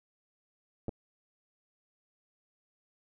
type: clicks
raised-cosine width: 2 ms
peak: -23 dBFS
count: 2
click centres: 0.883 / 0.892 s
effects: none